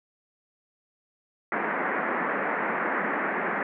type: band-pass noise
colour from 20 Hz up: white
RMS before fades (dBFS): -28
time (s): 1.52-3.63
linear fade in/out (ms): 2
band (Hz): 180 to 2000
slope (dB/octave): 48
effects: none